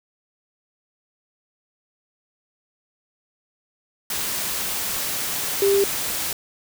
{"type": "tone in noise", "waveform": "sine", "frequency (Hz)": 397.4, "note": "G4", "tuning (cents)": 24, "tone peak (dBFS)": -15, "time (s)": [5.62, 5.84], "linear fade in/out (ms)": 2, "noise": "white", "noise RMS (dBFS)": -26, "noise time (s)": [4.1, 6.33], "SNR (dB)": 8, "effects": []}